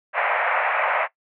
pink band-pass noise, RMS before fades -22 dBFS, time 0.13-1.08 s, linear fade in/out 50 ms, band 570 to 2400 Hz, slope 48 dB/octave, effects noise-tail reverb RT60 0.1 s tail -17 dB re dry

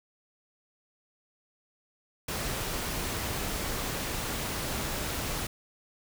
pink noise, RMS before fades -33 dBFS, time 2.28-5.47 s, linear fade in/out 5 ms, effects none

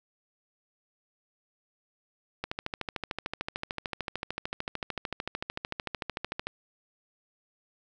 click train, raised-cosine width 0.3 ms, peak -16 dBFS, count 55, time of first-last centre 2.44-6.47 s, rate 13.4 Hz, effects none

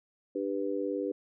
harmonic tone, 98.5 Hz, G2, 9 cents sharp, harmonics 3 / 4 / 5, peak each -34 / -34 / -34 dBFS, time 0.35-1.12 s, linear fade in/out 5 ms, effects none

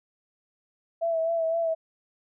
sine tone with vibrato, 659.3 Hz, E5, in tune, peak -23 dBFS, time 1.01-1.75 s, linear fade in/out 20 ms, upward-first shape sine, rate 3.9 Hz, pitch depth 33 cents each way, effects none

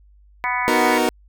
harmonic tone, 247.8 Hz, B3, 6 cents sharp, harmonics 3 / 4 / 5 / 6 / 7 / 8 / 9, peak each -29 / -23 / -31 / -33 / -29 / -28 / -26 dBFS, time 0.44-0.98 s, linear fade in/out 0 ms
25% pulse chord, B major seventh, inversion none, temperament equal, 246.9 / 311.1 / 370 / 466.2 Hz, B3 / D#4 / F#4 / A#4, 0 / 0 / 0 / 0 cents, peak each -19 dBFS, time 0.68-1.09 s, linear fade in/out 0 ms
effects added 50 Hz sine -48 dBFS peak until 1.28 s

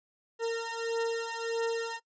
40% pulse beating tone pair, 458.3 / 459.9 Hz, A#4 / A#4, -29 / -23 cents, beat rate 1.6 Hz, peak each -32 / -32 dBFS, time 0.39-2 s, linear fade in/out 50 ms, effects noise-tail reverb RT60 0.1 s tail -20 dB re dry + resampled to 16000 Hz

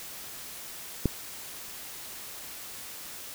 click, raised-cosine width 3 ms, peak -10 dBFS, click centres 1.057 s, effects white hiss -42 dBFS RMS until 3.34 s

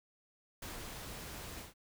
pink noise with ADSR envelope, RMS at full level -44 dBFS, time 0.62-1.74 s, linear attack 4 ms, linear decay 140 ms, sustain -2 dB, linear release 140 ms, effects none

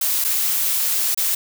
blue noise with dropouts, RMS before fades -20 dBFS, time 0.01-1.35 s, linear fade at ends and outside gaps 5 ms, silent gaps 0.242-0.246 / 1.147-1.174 s, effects none

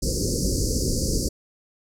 pink band-stop noise, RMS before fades -23 dBFS, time 0.02-1.29 s, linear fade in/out 10 ms, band 540 to 4600 Hz, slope 96 dB/octave, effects low-pass 9000 Hz 12 dB/octave

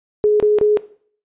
sine tone bursts, 420.6 Hz, G#4, 22 cents sharp, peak -10 dBFS, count 3, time 0.24-0.772 s, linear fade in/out 0 ms, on 160 ms, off 26 ms, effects noise-tail reverb RT60 0.5 s tail -17 dB re dry + resampled to 8000 Hz

